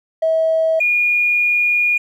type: tone pair in turn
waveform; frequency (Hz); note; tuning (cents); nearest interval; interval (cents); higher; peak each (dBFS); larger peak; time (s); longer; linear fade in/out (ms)
triangle; 645 / 2435; E5 / D#7; -38 / -38; octave + major seventh; 2300; second; -9; neither; 0.22-0.8 / 0.8-1.98; second; 10
effects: tanh soft clip ceiling -11 dBFS